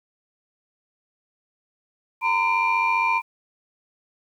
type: tone cluster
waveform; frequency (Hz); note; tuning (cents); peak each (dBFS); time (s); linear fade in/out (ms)
sine; 922 / 1017 / 2374; A#5 / C6 / D7; -19 / -50 / +18; -22; 2.21-3.22; 50
effects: tanh soft clip ceiling -12 dBFS + 9-bit